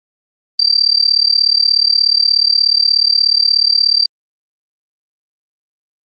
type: tone with amplitude modulation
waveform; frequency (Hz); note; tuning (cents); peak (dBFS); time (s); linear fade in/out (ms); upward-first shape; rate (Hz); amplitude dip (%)
sine; 4687; D8; -4; -5; 0.59-4.06; 5; sine; 36.7; 95
effects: Opus 24 kbps